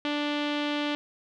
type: tone with low-pass filter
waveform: sawtooth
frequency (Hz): 293.7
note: D4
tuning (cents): 0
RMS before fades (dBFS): -29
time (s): 0.05-0.95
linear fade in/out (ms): 0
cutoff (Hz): 3300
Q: 2.8
effects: none